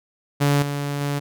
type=tone with level steps; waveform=sawtooth; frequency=143.1 Hz; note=D3; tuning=45 cents flat; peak=-12 / -20 / -18 dBFS; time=0.4-1.2 s; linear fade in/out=20 ms; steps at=0.62 / 1.01 s; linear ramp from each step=2 ms; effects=none